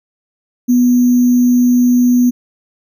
sine tone with sample-and-hold, 246.1 Hz, B3, 6 cents flat, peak -7 dBFS, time 0.68-2.31 s, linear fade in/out 20 ms, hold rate 6300 Hz, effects none

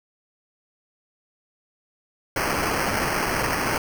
blue noise with sample-and-hold, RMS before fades -24 dBFS, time 2.36-3.78 s, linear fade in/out 2 ms, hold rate 3675 Hz, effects none

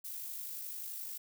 violet noise with amplitude modulation, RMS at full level -41 dBFS, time 0.04-1.18 s, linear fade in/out 10 ms, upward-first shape sine, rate 51.5 Hz, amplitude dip 35%, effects none

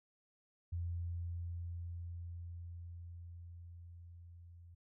sine tone with level ramp, 86 Hz, F2, 26 cents flat, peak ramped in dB -36 to -54 dBFS, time 0.72-4.75 s, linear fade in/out 10 ms, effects none

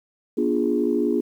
sine chord, B diminished seventh, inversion none, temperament equal with one note detuned, 242 / 293.7 / 349.2 / 415.3 Hz, B3 / D4 / F4 / Ab4, -35 / 0 / 0 / 0 cents, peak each -24 dBFS, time 0.37-1.21 s, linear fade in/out 10 ms, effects tanh soft clip ceiling -8 dBFS + 9-bit

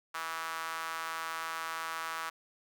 sawtooth tone with high-pass filter, 162.9 Hz, E3, 20 cents flat, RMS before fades -38 dBFS, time 0.14-2.3 s, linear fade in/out 10 ms, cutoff 1200 Hz, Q 2.8, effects none

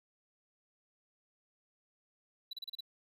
triangle tone bursts, 3951 Hz, B7, in tune, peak -38 dBFS, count 6, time 2.51-2.807 s, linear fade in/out 5 ms, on 22 ms, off 33 ms, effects none

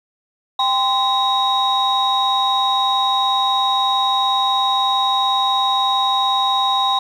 sine tone cluster, 792 / 1035 / 3786 Hz, G5 / C6 / A#7, +18 / -19 / +26 cents, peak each -18 dBFS, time 0.59-6.99 s, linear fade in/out 5 ms, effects tanh soft clip ceiling -8 dBFS + 8-bit

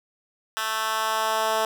10% pulse tone with high-pass filter sweep, 220 Hz, A3, in tune, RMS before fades -25 dBFS, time 0.57-1.65 s, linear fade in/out 0 ms, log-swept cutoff 1500 to 590 Hz, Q 1.3, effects none

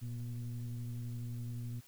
sine tone with frequency modulation, 118.1 Hz, A#2, 23 cents sharp, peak -37 dBFS, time 0.01-1.81 s, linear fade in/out 20 ms, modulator 124 Hz, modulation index 0.58, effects tanh soft clip ceiling -33 dBFS + white hiss -62 dBFS RMS until 1.87 s

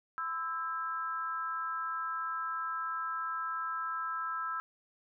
sine tone with amplitude modulation, 1318.5 Hz, E6, in tune, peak -29 dBFS, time 0.18-4.6 s, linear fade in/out 0 ms, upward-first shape sine, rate 300 Hz, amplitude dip 90%, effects none

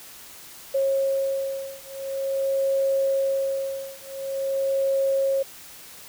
sine beating tone pair, 543 / 543.46 Hz, C#5 / C#5, -36 / -34 cents, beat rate 0.46 Hz, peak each -25 dBFS, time 0.74-5.43 s, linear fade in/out 10 ms, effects white hiss -44 dBFS RMS until 6.08 s

